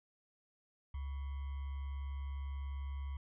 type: tone with sample-and-hold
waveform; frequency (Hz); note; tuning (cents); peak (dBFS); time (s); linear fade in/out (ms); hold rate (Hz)
sine; 69.3; C#2; 0; -38; 0.94-3.17; 5; 1050
effects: resampled to 8000 Hz